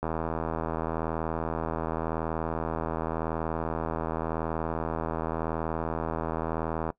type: click train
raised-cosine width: 1 ms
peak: -16 dBFS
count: 557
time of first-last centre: 0.03-6.903 s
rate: 80.9 Hz
effects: noise-tail reverb RT60 0.1 s tail -21 dB re dry